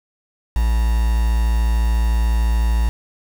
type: tone with quantisation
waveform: triangle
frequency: 56.9 Hz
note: A#1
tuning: 41 cents flat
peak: -12 dBFS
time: 0.56-2.89 s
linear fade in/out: 0 ms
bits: 5
effects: none